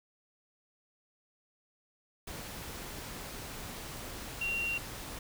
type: tone in noise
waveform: sine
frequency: 2754 Hz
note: F7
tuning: 25 cents flat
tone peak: -31 dBFS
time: 4.41-4.78 s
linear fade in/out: 5 ms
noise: pink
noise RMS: -43 dBFS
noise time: 2.27-5.19 s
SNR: +9 dB
effects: none